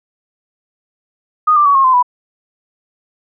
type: tone with pitch steps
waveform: sine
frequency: 1236 / 1181.5 / 1129.5 / 1079.7 / 1032.2 / 986.7 Hz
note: D#6 / D6 / C#6 / C#6 / C6 / B5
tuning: -12 / +10 / +32 / -46 / -24 / -2 cents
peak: -7 dBFS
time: 1.47-2.028 s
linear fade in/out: 10 ms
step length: 93 ms
effects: none